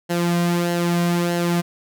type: tone with flanger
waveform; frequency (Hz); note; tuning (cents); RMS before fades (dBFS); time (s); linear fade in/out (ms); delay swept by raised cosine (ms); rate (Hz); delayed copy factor
sawtooth; 173; F3; -16; -20; 0.09-1.62; 20; 0.83 to 2.33; 1.6; -0.55
effects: none